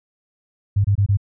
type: tone bursts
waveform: sine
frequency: 100.5 Hz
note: G2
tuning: 44 cents sharp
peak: -13 dBFS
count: 4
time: 0.76-1.172 s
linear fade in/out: 10 ms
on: 85 ms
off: 24 ms
effects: none